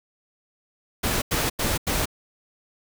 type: noise bursts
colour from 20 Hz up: pink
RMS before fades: -24 dBFS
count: 4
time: 1.03-2.057 s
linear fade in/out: 10 ms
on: 190 ms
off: 89 ms
effects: none